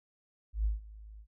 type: tone with ADSR envelope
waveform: sine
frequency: 53 Hz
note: G#1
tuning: 36 cents sharp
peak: -25 dBFS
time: 0.53-1.27 s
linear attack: 120 ms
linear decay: 150 ms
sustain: -21 dB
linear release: 73 ms
effects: none